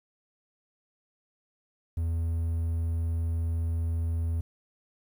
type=tone; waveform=triangle; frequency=82.7 Hz; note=E2; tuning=6 cents sharp; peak=-24 dBFS; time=1.97-4.41 s; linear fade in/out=5 ms; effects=10-bit